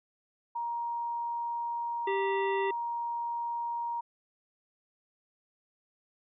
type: tone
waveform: sine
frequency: 941 Hz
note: A#5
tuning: 16 cents sharp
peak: -31 dBFS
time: 0.55-4.01 s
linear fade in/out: 10 ms
type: harmonic tone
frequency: 392 Hz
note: G4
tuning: in tune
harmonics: 1 / 3 / 5 / 7 / 9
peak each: -29 / -45 / -37 / -43 / -50 dBFS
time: 2.07-2.71 s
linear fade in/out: 5 ms
effects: none